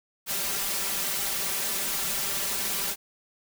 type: noise with comb filter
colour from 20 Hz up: white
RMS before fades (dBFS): -29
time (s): 0.26-2.96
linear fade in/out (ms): 50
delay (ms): 5.1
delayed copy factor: +0.95
effects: none